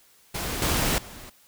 pink noise with level steps, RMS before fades -30 / -24 / -43 dBFS, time 0.34-1.3 s, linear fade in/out 10 ms, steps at 0.62 / 0.98 s, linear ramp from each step 2 ms, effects white hiss -58 dBFS RMS until 1.47 s

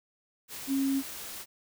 sine tone in noise, 272 Hz, C#4, 33 cents flat, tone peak -25 dBFS, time 0.67-1.03 s, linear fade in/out 50 ms, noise white, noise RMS -41 dBFS, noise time 0.48-1.46 s, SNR +13 dB, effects none

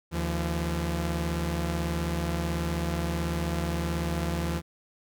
sawtooth tone pair together, 75.82 / 170.2 Hz, D#2 / F3, -44 / -44 cents, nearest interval octave + major second, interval 1400 cents, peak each -26 dBFS, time 0.11-4.62 s, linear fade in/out 50 ms, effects none

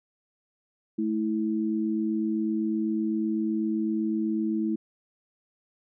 sine tone pair together, 217.4 / 325.3 Hz, A3 / E4, -21 / -23 cents, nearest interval perfect fifth, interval 698 cents, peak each -27 dBFS, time 0.98-4.76 s, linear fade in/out 10 ms, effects none

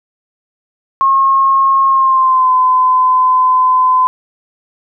sine tone with pitch glide, 1081 to 1020.3 Hz, C#6 to C6, -44 to -44 cents, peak -7 dBFS, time 1.01-4.07 s, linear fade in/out 0 ms, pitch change -100 cents, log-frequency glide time 1.87-2.52 s, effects none

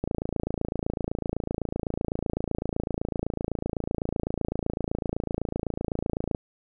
click train, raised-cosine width 2 ms, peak -14 dBFS, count 177, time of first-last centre 0.04-6.348 s, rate 27.9 Hz, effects none

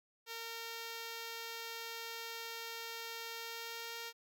5% pulse tone with pitch glide, 459.3 to 462.8 Hz, A#4 to A#4, -26 to -13 cents, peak -31 dBFS, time 0.26-4.13 s, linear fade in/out 50 ms, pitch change +13 cents, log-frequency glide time 3.37-3.98 s, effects none

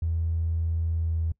triangle tone with pitch glide, 82.1 to 81.44 Hz, E2 to E2, -6 to -20 cents, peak -20 dBFS, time 0.02-1.32 s, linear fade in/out 5 ms, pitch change -14 cents, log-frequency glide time 0.93-1.17 s, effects noise-tail reverb RT60 0.1 s tail -25 dB re dry + tanh soft clip ceiling -21 dBFS

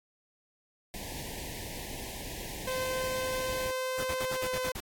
pink band-stop noise, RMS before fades -40 dBFS, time 0.94-3.71 s, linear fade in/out 0 ms, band 990 to 1700 Hz, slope 96 dB/octave
sawtooth tone with pitch glide, 516 to 511 Hz, C5 to C5, -24 to -41 cents, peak -27 dBFS, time 2.67-4.72 s, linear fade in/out 5 ms, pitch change -17 cents, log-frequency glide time 4.38-4.44 s
pink noise bursts, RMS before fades -38 dBFS, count 8, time 3.98-4.804 s, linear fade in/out 5 ms, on 54 ms, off 56 ms
effects AAC 64 kbps

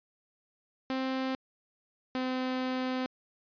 sawtooth tone pair in turn, 262.4 / 256.9 Hz, C4 / C4, +5 / -32 cents, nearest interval unison, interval 37 cents, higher first, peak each -26 dBFS, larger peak neither, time 0.9-1.35 / 2.15-3.06 s, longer second, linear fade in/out 0 ms, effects resampled to 11025 Hz

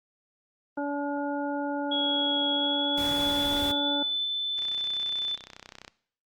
harmonic tone, 286.4 Hz, D4, 43 cents flat, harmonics 1 / 2 / 3 / 5, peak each -30 / -33 / -35 / -37 dBFS, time 0.77-4.03 s, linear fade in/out 5 ms
sine tone with pitch glide, 3333 to 3521 Hz, G#7 to A7, +5 to 0 cents, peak -26 dBFS, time 1.91-5.36 s, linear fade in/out 10 ms, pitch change +95 cents, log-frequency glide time 2.51-4.24 s
pink noise, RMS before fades -37 dBFS, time 2.97-3.72 s, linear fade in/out 10 ms
click train, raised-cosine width 0.2 ms, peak -25 dBFS, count 42, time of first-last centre 4.59-5.879 s, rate 31.8 Hz
effects noise-tail reverb RT60 0.6 s tail -19 dB re dry + Opus 24 kbps

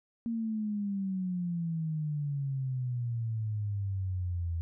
sine exponential sweep, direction down, 233.1 to 82.5 Hz, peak -30 dBFS, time 0.26-4.61 s, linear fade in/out 0 ms, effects none

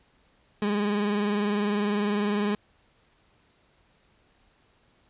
30% pulse tone with vibrato, 206.3 Hz, G#3, 11 cents flat, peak -21 dBFS, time 0.62-2.55 s, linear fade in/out 2 ms, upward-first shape triangle, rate 20 Hz, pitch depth 57 cents each way, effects pink hiss -64 dBFS RMS until 5.09 s + resampled to 8000 Hz

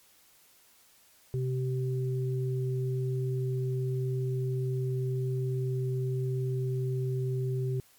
sine tone pair together, 129.1 / 386 Hz, C3 / G4, -23 / -27 cents, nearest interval octave + perfect fifth, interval 1896 cents, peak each -28 / -35 dBFS, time 1.34-7.8 s, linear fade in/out 0 ms, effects white hiss -61 dBFS RMS until 7.98 s + MP3 96 kbps

